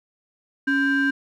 triangle ring-modulated tone, 650 Hz, E5, 24 cents flat, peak -13 dBFS, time 0.67-1.11 s, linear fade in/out 10 ms, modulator 928 Hz, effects none

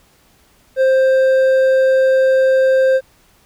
sine tone with hard clipping, 526 Hz, C5, 9 cents sharp, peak -11 dBFS, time 0.76-3.01 s, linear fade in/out 50 ms, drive 5 dB, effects pink hiss -53 dBFS RMS until 3.45 s

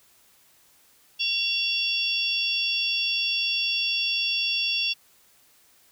harmonic tone with a mistuned harmonic, 916 Hz, A#5, 31 cents flat, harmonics 3 / 4 / 5 / 6, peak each -26 / -28 / -30 / -32 dBFS, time 1.19-4.94 s, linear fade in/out 20 ms, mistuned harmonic 4, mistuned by -130 cents, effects white hiss -59 dBFS RMS until 5.91 s

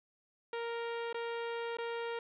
sawtooth tone with dropouts, 466.2 Hz, A#4, in tune, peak -32 dBFS, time 0.53-2.19 s, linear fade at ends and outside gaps 2 ms, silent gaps 1.128-1.144 / 1.77-1.785 s, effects resampled to 8000 Hz + 11-bit

